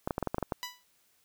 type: clicks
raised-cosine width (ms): 1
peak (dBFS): -16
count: 9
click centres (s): 0.075 / 0.108 / 0.181 / 0.227 / 0.273 / 0.345 / 0.383 / 0.427 / 0.522
type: tone with exponential decay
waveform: 10% pulse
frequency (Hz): 987.8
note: B5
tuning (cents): 0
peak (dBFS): -24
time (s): 0.63-0.84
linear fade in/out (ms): 0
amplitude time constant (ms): 44
effects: white hiss -69 dBFS RMS until 1.24 s